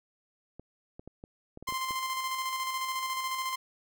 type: clicks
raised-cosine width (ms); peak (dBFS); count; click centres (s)
2; -31; 9; 0.596 / 0.995 / 1.076 / 1.239 / 1.574 / 1.626 / 1.688 / 1.724 / 1.908
type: tone with tremolo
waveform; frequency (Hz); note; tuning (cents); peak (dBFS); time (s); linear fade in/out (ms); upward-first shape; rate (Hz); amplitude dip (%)
sawtooth; 1045; C6; -2; -26; 1.67-3.56; 10; square; 14; 35
effects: none